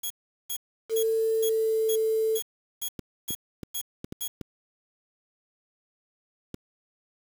5% pulse tone bursts, 3321 Hz, G#7, 1 cent flat, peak -21 dBFS, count 10, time 0.03-4.28 s, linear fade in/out 10 ms, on 74 ms, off 390 ms
sine tone with pitch glide, 446.9 to 441.8 Hz, A4 to A4, +27 to +7 cents, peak -22 dBFS, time 0.89-2.4 s, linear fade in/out 50 ms, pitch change -20 cents, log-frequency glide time 1.12-1.85 s
clicks, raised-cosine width 3 ms, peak -22 dBFS, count 7, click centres 2.992 / 3.306 / 3.632 / 4.044 / 4.124 / 4.412 / 6.543 s
effects high-pass 100 Hz 12 dB/octave + 7-bit

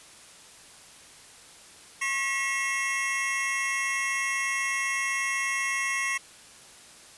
square tone cluster, 1085 / 1928 / 2168 / 2696 Hz, C#6 / B6 / C#7 / E7, -37 / -42 / -39 / +38 cents, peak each -35 / -31 / -31 / -35 dBFS, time 2.01-6.18 s, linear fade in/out 10 ms, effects white hiss -50 dBFS RMS until 7.17 s + resampled to 24000 Hz

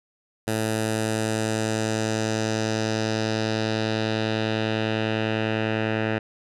10% pulse tone with low-pass filter sweep, 110 Hz, A2, in tune, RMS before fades -25 dBFS, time 0.47-6.19 s, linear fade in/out 10 ms, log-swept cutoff 11000 to 2300 Hz, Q 1.9, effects none

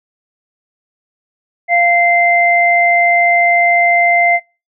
sine tone pair together, 694 / 2080 Hz, F5 / C7, -11 / -11 cents, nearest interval octave + perfect fifth, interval 1900 cents, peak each -11 dBFS, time 1.68-4.4 s, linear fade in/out 50 ms, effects noise-tail reverb RT60 0.3 s tail -25 dB re dry

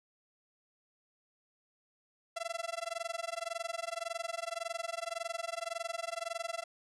sawtooth tone with amplitude modulation, 673 Hz, E5, 36 cents sharp, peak -29 dBFS, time 2.36-6.64 s, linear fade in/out 10 ms, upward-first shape sine, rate 21.8 Hz, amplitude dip 100%, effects resampled to 24000 Hz

